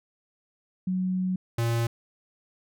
sine / square tone pair in turn, 185 / 116.49 Hz, F#3 / A#2, 0 / -1 cents, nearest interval minor sixth, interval 801 cents, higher first, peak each -24 / -24 dBFS, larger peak neither, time 0.87-1.36 / 1.58-1.87 s, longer first, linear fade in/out 5 ms, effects none

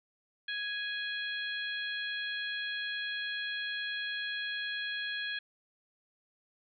harmonic tone, 830.6 Hz, G#5, in tune, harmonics 2 / 3 / 4 / 5, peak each -36 / -43 / -39 / -45 dBFS, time 0.48-5.39 s, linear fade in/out 5 ms, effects none

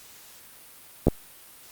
clicks, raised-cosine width 2 ms, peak -5 dBFS, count 2, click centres 1.07 / 1.083 s, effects white hiss -49 dBFS RMS until 1.71 s + Opus 48 kbps

